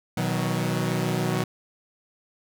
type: chord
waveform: sawtooth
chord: B major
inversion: none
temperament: equal with one note detuned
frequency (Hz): 123.47 / 158.28 / 185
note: B2 / D#3 / F#3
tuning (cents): 0 / +30 / 0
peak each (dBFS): -24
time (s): 0.17-1.44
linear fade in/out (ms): 5
effects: none